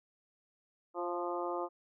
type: harmonic tone with a mistuned harmonic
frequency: 174.61 Hz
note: F3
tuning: in tune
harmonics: 2 / 3 / 4 / 5 / 6 / 7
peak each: -38 / -40 / -41 / -42 / -43 / -43 dBFS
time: 0.94-1.69 s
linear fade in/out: 50 ms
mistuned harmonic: 3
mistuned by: +20 cents
effects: none